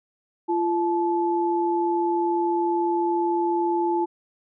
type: tone pair together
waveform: sine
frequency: 343.7 / 866 Hz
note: F4 / A5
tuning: -28 / -28 cents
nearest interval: octave + major third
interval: 1600 cents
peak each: -22 / -24 dBFS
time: 0.48-4.06 s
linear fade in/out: 20 ms
effects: none

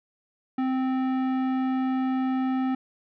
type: tone with tanh clipping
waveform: sine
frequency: 260.5 Hz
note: C4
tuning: 7 cents flat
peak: -25 dBFS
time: 0.58-2.75 s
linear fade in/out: 5 ms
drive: 15 dB
effects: none

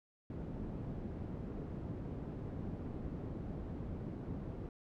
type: low-pass noise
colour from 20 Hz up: white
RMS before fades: -43 dBFS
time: 0.3-4.69 s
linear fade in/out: 2 ms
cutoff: 240 Hz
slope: 12 dB/octave
effects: none

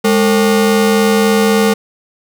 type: ring-modulated tone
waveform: 40% pulse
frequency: 329.6 Hz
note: E4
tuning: in tune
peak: -5 dBFS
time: 0.04-1.74 s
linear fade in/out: 10 ms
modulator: 123 Hz
effects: none

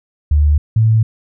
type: tone pair in turn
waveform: sine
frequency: 74.1 / 111.02 Hz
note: D2 / A2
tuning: +16 / +16 cents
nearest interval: perfect fifth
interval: 700 cents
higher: second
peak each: -8 dBFS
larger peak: neither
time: 0.31-0.58 / 0.76-1.03 s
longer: neither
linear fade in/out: 5 ms
effects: none

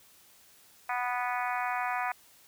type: harmonic tone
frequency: 246.5 Hz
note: B3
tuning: 3 cents flat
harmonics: 3 / 4 / 5 / 6 / 7 / 8 / 9 / 10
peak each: -33 / -35 / -37 / -39 / -40 / -41 / -42 / -43 dBFS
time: 0.89-2.12 s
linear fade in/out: 5 ms
effects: white hiss -59 dBFS RMS until 2.47 s

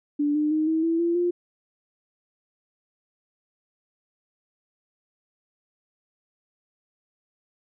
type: tone with pitch steps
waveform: sine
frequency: 292.1 / 301.2 / 310.5 / 320.2 / 330.2 / 340.4 / 351 Hz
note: D4 / D4 / D#4 / D#4 / E4 / F4 / F4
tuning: -9 / +44 / -3 / +50 / +3 / -44 / +9 cents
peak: -20 dBFS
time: 0.19-1.31 s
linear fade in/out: 10 ms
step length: 160 ms
effects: none

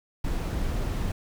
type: noise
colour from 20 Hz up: brown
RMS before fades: -28 dBFS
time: 0.24-1.12 s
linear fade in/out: 5 ms
effects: none

